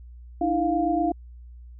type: tone cluster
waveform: sine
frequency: 301.1 / 329.3 / 700 Hz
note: D4 / E4 / F5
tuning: +43 / -2 / +4 cents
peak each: -26 / -25 / -24 dBFS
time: 0.41-1.12 s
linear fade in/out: 5 ms
effects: added 60 Hz sine -41 dBFS peak until 1.79 s